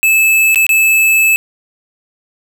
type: tone with dropouts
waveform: square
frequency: 2612 Hz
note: E7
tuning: 17 cents flat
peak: -8 dBFS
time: 0.03-1.36 s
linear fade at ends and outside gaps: 0 ms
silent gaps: 0.546-0.558 / 0.666-0.692 s
effects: none